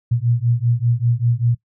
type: beating tone pair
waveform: sine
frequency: 116.54 / 121.64 Hz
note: A#2 / B2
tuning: 0 / -26 cents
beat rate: 5.1 Hz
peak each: -18 dBFS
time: 0.11-1.55 s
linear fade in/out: 10 ms
effects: noise-tail reverb RT60 0.1 s tail -20 dB re dry